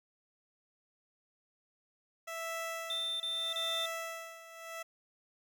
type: tone with tremolo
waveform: 15% pulse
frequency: 659.3 Hz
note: E5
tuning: in tune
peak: -30 dBFS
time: 2.27-4.83 s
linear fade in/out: 10 ms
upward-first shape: sine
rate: 0.8 Hz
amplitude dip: 80%
type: tone bursts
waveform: triangle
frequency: 3577 Hz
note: A7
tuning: 28 cents sharp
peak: -32 dBFS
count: 3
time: 2.9-3.858 s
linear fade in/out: 2 ms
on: 300 ms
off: 29 ms
effects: none